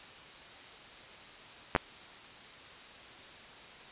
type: clicks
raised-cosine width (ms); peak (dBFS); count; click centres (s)
0.5; -10; 2; 1.751 / 1.762
effects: white hiss -50 dBFS RMS until 3.91 s + resampled to 8000 Hz